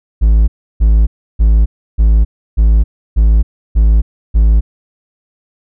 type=tone bursts; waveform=triangle; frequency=54.2 Hz; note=A1; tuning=25 cents flat; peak=-3 dBFS; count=8; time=0.21-4.61 s; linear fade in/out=20 ms; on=270 ms; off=320 ms; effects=none